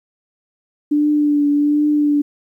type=tone with vibrato; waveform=sine; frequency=293.7 Hz; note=D4; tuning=in tune; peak=-12 dBFS; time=0.91-2.22 s; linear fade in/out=10 ms; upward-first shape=triangle; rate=1.3 Hz; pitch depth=30 cents each way; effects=9-bit